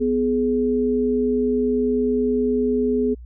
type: tone pair together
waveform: sine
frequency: 250 / 420.4 Hz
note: B3 / G#4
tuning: +21 / +21 cents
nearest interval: major sixth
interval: 900 cents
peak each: -20 dBFS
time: 0-3.15 s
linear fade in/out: 20 ms
effects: added 60 Hz sine -36 dBFS peak until 3.25 s